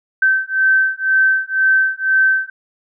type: beating tone pair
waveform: sine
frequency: 1545 / 1547 Hz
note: G6 / G6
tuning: -26 / -23 cents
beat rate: 2 Hz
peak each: -15 dBFS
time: 0.22-2.5 s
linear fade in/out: 5 ms
effects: none